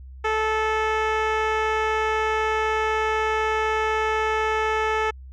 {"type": "tone with low-pass filter", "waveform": "10% pulse", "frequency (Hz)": 436, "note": "A4", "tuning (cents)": -16, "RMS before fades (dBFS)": -23, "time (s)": [0.24, 5.11], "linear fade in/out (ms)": 10, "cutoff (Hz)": 2700, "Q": 0.53, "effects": ["added 65 Hz sine -38 dBFS peak until 5.32 s"]}